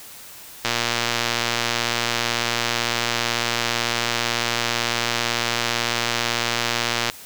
click train, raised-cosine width 0.2 ms, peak -3 dBFS, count 762, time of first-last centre 0.65-7.099 s, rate 118 Hz, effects white hiss -41 dBFS RMS until 7.25 s

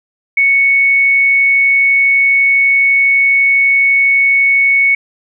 sine tone, 2217 Hz, C#7, in tune, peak -7 dBFS, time 0.37-4.95 s, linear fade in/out 5 ms, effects none

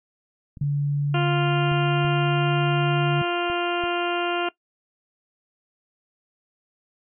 clicks, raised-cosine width 5 ms, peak -28 dBFS, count 6, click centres 0.572 / 0.637 / 1.718 / 2.05 / 3.5 / 3.838 s
sine tone with pitch glide, 143.6 to 144.93 Hz, D3 to D3, -39 to -23 cents, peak -20 dBFS, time 0.61-3.22 s, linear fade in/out 5 ms, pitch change +16 cents, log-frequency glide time 0.79-2.58 s
harmonic tone, 349 Hz, F4, 1 cent flat, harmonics 1 / 2 / 3 / 4 / 5 / 6 / 7 / 8 / 9, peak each -26 / -28 / -33 / -30 / -40 / -42 / -35 / -31 / -39 dBFS, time 1.14-4.49 s, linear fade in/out 5 ms
effects noise-tail reverb RT60 0.1 s tail -19 dB re dry

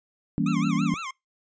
sine chord, E diminished seventh, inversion none, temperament equal with one note detuned, 164.81 / 196 / 233.1 / 281.2 Hz, E3 / G3 / Bb3 / Db4, 0 / 0 / 0 / +25 cents, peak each -27 dBFS, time 0.38-0.94 s, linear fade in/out 0 ms
25% pulse tone with vibrato, 1189 Hz, D6, 21 cents sharp, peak -28 dBFS, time 0.46-1.11 s, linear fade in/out 5 ms, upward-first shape sine, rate 6 Hz, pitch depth 230 cents each way
effects noise-tail reverb RT60 0.2 s tail -25 dB re dry + resampled to 16000 Hz

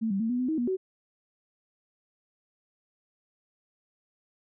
sine tone with pitch steps, 223.2 / 195.2 / 225.4 / 246.1 / 252.9 / 316.2 / 241.9 / 376.6 Hz, A3 / G3 / A3 / B3 / B3 / D#4 / B3 / F#4, +25 / -7 / +42 / -6 / +41 / +28 / -36 / +31 cents, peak -25 dBFS, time 0.01-0.77 s, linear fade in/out 20 ms, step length 95 ms, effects none

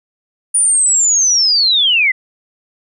sine linear sweep, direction down, 9590 to 1967 Hz, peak -9 dBFS, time 0.54-2.12 s, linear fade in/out 10 ms, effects none

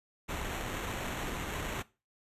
pink noise with sample-and-hold, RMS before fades -37 dBFS, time 0.28-1.83 s, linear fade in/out 20 ms, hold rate 4900 Hz, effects noise-tail reverb RT60 0.3 s tail -20 dB re dry + resampled to 32000 Hz

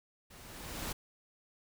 pink noise with level ramp, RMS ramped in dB -55 to -37 dBFS, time 0.3-0.93 s, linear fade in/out 10 ms, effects none

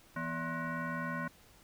sine tone with frequency modulation, 656 Hz, E5, 9 cents flat, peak -34 dBFS, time 0.16-1.28 s, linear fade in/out 5 ms, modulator 411 Hz, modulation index 2.7, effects pink hiss -61 dBFS RMS until 1.63 s

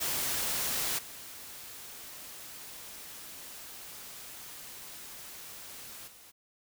white noise with level steps, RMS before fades -32 / -46 / -54 dBFS, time 0-6.32 s, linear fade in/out 20 ms, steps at 0.98 / 6.07 s, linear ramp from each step 10 ms, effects none

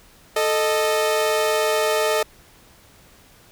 sawtooth tone pair together, 439.4 / 618 Hz, A4 / D#5, -2 / -12 cents, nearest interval tritone, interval 590 cents, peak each -17 dBFS, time 0.36-2.23 s, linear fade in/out 5 ms, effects pink hiss -51 dBFS RMS until 3.51 s

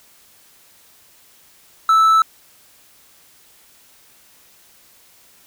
triangle tone, 1314 Hz, E6, 6 cents flat, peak -8 dBFS, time 1.89-2.22 s, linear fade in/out 2 ms, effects white hiss -51 dBFS RMS until 5.46 s

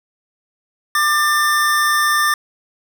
square tone pair together, 1192 / 1788 Hz, D6 / A6, +25 / +27 cents, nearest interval perfect fifth, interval 702 cents, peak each -17 dBFS, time 0.95-2.34 s, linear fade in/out 2 ms, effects none

